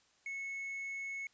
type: tone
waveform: triangle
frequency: 2197 Hz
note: C#7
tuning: 16 cents flat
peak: -37 dBFS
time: 0.26-1.27 s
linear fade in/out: 2 ms
effects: white hiss -70 dBFS RMS until 1.33 s + resampled to 16000 Hz

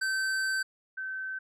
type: tone pair in turn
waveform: square / sine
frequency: 1545 / 1537.6 Hz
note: G6 / G6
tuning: -26 / -34 cents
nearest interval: unison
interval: 8 cents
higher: first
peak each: -28 / -33 dBFS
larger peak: first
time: 0.01-0.63 / 0.97-1.39 s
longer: first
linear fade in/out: 10 ms
effects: low-pass 10000 Hz 12 dB/octave

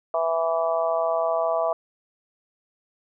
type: harmonic tone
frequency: 164.81 Hz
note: E3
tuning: in tune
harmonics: 3 / 4 / 5 / 6 / 7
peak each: -31 / -22 / -32 / -31 / -30 dBFS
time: 0.14-1.73 s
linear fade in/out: 2 ms
effects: none

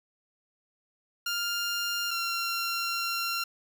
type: tone pair in turn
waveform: 15% pulse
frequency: 1400 / 1373.6 Hz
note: F6 / F6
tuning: +4 / -29 cents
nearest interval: unison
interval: 33 cents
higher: first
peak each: -22 / -22 dBFS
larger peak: neither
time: 1.26-2.11 / 2.11-3.44 s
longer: second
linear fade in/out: 5 ms
effects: none

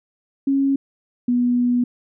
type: tone pair in turn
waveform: sine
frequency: 274.3 / 244.4 Hz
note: C#4 / B3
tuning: -18 / -18 cents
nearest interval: major second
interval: 200 cents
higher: first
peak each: -15 dBFS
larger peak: neither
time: 0.47-0.76 / 1.28-1.84 s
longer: second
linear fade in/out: 5 ms
effects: none

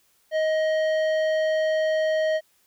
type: tone with tanh clipping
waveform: sine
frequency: 628 Hz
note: D#5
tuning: 16 cents sharp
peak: -22 dBFS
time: 0.31-2.41 s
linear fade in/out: 50 ms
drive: 12 dB
effects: white hiss -64 dBFS RMS until 2.66 s

